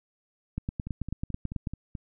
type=two click trains; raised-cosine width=5 ms; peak=-18 / -23 dBFS; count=11 / 6; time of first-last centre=0.58-1.672 / 0.87-1.952 s; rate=9.16 / 4.62 Hz; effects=none